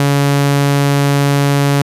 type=tone; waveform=sawtooth; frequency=141.4 Hz; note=C#3; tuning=35 cents sharp; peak=-6 dBFS; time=0-1.82 s; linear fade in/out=2 ms; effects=resampled to 32000 Hz